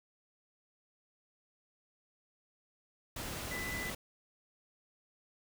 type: tone in noise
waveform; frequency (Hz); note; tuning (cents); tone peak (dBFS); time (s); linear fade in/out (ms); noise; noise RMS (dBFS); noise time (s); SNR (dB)
sine; 1997; B6; +19; -39; 3.51-3.9; 5; pink; -41; 3.16-3.95; -1
effects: none